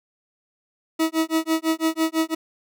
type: tone with tremolo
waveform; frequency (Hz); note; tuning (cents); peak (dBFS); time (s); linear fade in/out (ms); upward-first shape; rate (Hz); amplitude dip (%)
40% pulse; 321.5; E4; -43; -16; 0.99-2.35; 10; sine; 6; 100
effects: none